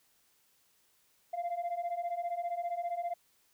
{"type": "beating tone pair", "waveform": "sine", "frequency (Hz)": [684, 699], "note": ["F5", "F5"], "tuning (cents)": [-36, 1], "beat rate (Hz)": 15, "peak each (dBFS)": [-35, -33], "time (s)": [1.33, 3.14], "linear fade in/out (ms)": 10, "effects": ["tanh soft clip ceiling -30 dBFS", "white hiss -70 dBFS RMS until 3.53 s"]}